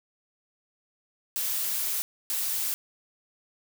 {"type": "noise bursts at uneven times", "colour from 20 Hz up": "blue", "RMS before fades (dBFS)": -29, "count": 2, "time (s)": [[1.36, 2.02], [2.3, 2.74]], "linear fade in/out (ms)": 0, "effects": []}